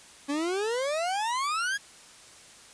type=exponential sweep; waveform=40% pulse; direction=up; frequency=276 to 1687 Hz; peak=-26 dBFS; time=0.28-1.78 s; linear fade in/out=20 ms; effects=white hiss -51 dBFS RMS until 2.73 s + resampled to 22050 Hz